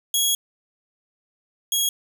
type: tone pair in turn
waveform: 15% pulse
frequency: 3322 / 3307 Hz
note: G#7 / G#7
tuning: 0 / -8 cents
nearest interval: unison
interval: 8 cents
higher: first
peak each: -11 / -12 dBFS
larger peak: first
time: 0.14-0.35 / 1.72-1.89 s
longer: first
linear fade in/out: 2 ms
effects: none